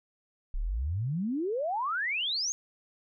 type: exponential sweep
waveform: sine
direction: up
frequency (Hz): 30.87 to 6645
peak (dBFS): -28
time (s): 0.54-2.52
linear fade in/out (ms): 0
effects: none